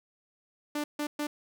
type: tone bursts at uneven times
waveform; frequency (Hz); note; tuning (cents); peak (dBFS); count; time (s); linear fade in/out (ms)
sawtooth; 295.6; D4; +11; -26; 3; 0.75-0.84 / 0.99-1.07 / 1.19-1.27; 5
effects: none